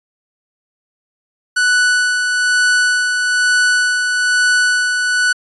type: tone with tremolo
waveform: 45% pulse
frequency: 1483 Hz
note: F#6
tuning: 4 cents sharp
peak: -10 dBFS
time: 1.56-5.33 s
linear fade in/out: 10 ms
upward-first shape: sine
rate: 1.1 Hz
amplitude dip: 40%
effects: resampled to 24000 Hz